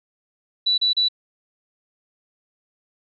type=tone bursts; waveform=sine; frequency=3951 Hz; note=B7; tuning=in tune; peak=-16 dBFS; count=3; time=0.66-1.086 s; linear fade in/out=10 ms; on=120 ms; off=33 ms; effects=none